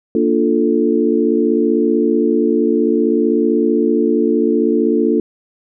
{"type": "chord", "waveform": "sine", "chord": "Bb major seventh", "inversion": "none", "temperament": "equal", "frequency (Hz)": [233.1, 293.7, 349.2, 440], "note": ["Bb3", "D4", "F4", "A4"], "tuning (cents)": [0, 0, 0, 0], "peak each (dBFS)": -17, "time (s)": [0.15, 5.2], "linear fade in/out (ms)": 2, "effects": []}